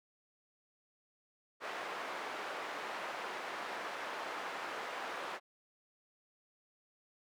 white band-pass noise, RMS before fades -42 dBFS, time 1.6-5.4 s, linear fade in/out 50 ms, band 450 to 1500 Hz, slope 12 dB/octave, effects none

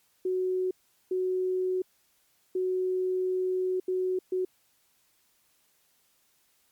sine tone bursts at uneven times, 370 Hz, F#4, in tune, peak -25 dBFS, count 5, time 0.25-0.71 / 1.11-1.82 / 2.55-3.8 / 3.88-4.19 / 4.32-4.45 s, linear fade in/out 5 ms, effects white hiss -68 dBFS RMS until 6.71 s + MP3 96 kbps

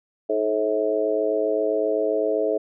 harmonic tone with a mistuned harmonic, 107.7 Hz, A2, 37 cents flat, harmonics 3 / 4 / 5 / 6, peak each -29 / -23 / -26 / -25 dBFS, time 0.29-2.58 s, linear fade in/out 10 ms, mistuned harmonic 3, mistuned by -39 cents, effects none

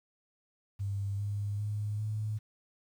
sine tone with pitch steps, 99.5 / 102 / 104.57 / 107.2 Hz, G2 / G#2 / G#2 / A2, +26 / -31 / +12 / -45 cents, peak -31 dBFS, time 0.79-2.39 s, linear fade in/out 20 ms, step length 400 ms, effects 10-bit

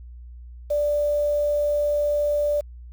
sine tone with quantisation, 587.3 Hz, D5, in tune, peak -19 dBFS, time 0.7-2.61 s, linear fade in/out 10 ms, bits 7, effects added 60 Hz sine -38 dBFS peak until 2.92 s

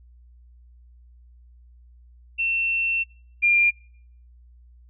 sine tone pair in turn, 2700 / 2399 Hz, E7 / D7, +41 / +36 cents, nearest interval major second, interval 205 cents, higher first, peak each -21 / -15 dBFS, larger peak second, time 2.38-3.04 / 3.42-3.71 s, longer first, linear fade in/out 20 ms, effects noise-tail reverb RT60 0.6 s tail -24 dB re dry + added 60 Hz sine -48 dBFS peak until 4.89 s

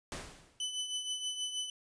pink noise with exponential decay, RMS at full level -39 dBFS, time 0.12-0.72 s, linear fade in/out 1 ms, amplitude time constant 130 ms
sawtooth tone with tremolo, 3006 Hz, F#7, 27 cents sharp, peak -29 dBFS, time 0.6-1.7 s, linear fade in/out 2 ms, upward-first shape triangle, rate 6.3 Hz, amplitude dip 65%
effects resampled to 22050 Hz

